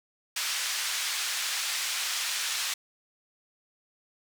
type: band-pass noise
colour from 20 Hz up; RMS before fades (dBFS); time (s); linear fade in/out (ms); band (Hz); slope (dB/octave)
white; -31; 0.36-2.74; 5; 1400 to 6400; 12
effects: none